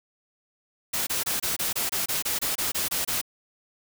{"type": "noise bursts", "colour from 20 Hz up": "white", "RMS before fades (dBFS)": -27, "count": 14, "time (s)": [0.93, 3.215], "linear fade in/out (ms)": 10, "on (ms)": 140, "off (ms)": 25, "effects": []}